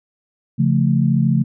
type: chord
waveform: sine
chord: Db augmented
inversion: none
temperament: equal with one note detuned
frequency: 138.59 / 172.21 / 220 Hz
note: Db3 / F3 / A3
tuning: 0 / -24 / 0 cents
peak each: -16 / -18 / -18 dBFS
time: 0.58-1.44 s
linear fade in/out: 20 ms
effects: none